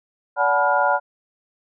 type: tone cluster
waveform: sine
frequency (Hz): 576 / 740 / 862 / 982 / 1417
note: D5 / F#5 / A5 / B5 / F6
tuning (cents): -34 / 0 / -36 / -10 / +25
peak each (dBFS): -22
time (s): 0.36-1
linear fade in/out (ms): 50
effects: none